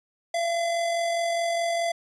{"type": "tone with amplitude modulation", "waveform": "square", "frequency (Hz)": 679, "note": "F5", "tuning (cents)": -49, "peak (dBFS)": -23, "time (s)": [0.34, 1.92], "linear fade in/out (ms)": 5, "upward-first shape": "sine", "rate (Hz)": 44.8, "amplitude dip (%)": 30, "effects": ["resampled to 22050 Hz"]}